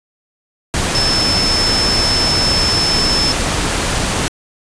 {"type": "tone in noise", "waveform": "sine", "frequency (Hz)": 5274, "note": "E8", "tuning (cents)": 0, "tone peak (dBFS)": -14, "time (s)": [0.95, 3.32], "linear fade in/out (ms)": 0, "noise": "pink", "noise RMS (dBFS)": -17, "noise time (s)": [0.74, 4.28], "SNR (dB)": 0, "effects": ["resampled to 22050 Hz"]}